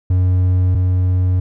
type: tone pair in turn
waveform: triangle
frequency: 91.5 / 91.5 Hz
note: F#2 / F#2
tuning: -19 / -19 cents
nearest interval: unison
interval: 0 cents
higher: neither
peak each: -9 / -10 dBFS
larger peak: first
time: 0.1-0.75 / 0.75-1.4 s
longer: neither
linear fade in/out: 5 ms
effects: none